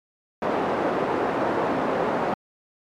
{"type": "band-pass noise", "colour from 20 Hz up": "pink", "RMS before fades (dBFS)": -24, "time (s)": [0.42, 2.34], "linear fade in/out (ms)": 2, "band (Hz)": [320, 970], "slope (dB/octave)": 12, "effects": ["MP3 96 kbps"]}